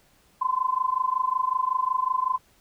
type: tone with amplitude modulation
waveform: sine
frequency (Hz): 1026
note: C6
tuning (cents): -34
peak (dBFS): -18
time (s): 0.41-2.38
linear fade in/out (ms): 10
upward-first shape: sine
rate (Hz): 25.4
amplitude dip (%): 90
effects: pink hiss -61 dBFS RMS until 2.6 s